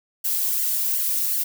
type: noise with flanger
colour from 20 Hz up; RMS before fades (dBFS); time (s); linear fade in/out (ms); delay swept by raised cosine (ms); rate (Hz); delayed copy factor
violet; -23; 0.24-1.44; 10; 0.77 to 3.07; 2.7; -1
effects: none